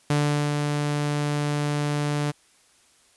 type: tone with ADSR envelope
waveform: sawtooth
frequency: 146.83 Hz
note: D3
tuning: in tune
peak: -15 dBFS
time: 0.1-2.32 s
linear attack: 4 ms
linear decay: 410 ms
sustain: -4 dB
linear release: 20 ms
effects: white hiss -59 dBFS RMS until 3.16 s + resampled to 24000 Hz